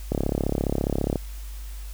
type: click train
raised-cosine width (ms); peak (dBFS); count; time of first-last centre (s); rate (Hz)
2; -10; 37; 0.12-1.157; 34.7
effects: added 50 Hz sine -33 dBFS peak until 1.93 s + white hiss -48 dBFS RMS until 1.93 s